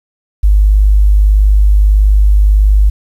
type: tone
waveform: sine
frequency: 50.8 Hz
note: G#1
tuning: 38 cents flat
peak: -4 dBFS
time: 0.43-2.9 s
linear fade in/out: 10 ms
effects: 7-bit